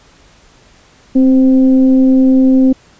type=tone with frequency modulation; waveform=sine; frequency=262.5 Hz; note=C4; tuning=6 cents sharp; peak=-5 dBFS; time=1.15-2.73 s; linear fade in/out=10 ms; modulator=257 Hz; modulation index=0.41; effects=pink hiss -46 dBFS RMS until 2.99 s + resampled to 16000 Hz